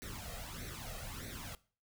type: noise with flanger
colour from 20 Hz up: pink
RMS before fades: -45 dBFS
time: 0.02-1.55 s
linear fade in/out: 0 ms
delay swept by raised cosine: 0.49 to 1.59 ms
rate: 1.6 Hz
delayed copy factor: +0.75
effects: noise-tail reverb RT60 0.4 s tail -20 dB re dry